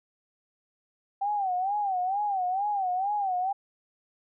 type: tone with vibrato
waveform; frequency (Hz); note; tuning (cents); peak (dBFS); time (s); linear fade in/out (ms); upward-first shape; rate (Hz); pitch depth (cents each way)
sine; 776; G5; -18; -25; 1.21-3.53; 10; sine; 2.2; 130
effects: none